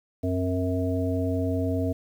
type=harmonic tone with a mistuned harmonic; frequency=92.5 Hz; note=F#2; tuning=in tune; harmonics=1 / 3 / 5 / 7; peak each=-27 / -27 / -32 / -32 dBFS; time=0.23-1.93 s; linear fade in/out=10 ms; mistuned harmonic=3; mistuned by=-65 cents; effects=9-bit

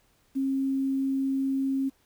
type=tone with quantisation; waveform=sine; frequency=269.5 Hz; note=C#4; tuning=49 cents flat; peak=-24 dBFS; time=0.35-1.9 s; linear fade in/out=20 ms; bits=9; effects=pink hiss -66 dBFS RMS until 2.05 s

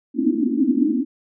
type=band-pass noise; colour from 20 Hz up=white; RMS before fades=-19 dBFS; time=0.14-1.05 s; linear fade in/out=50 ms; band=230 to 320 Hz; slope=96 dB/octave; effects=none

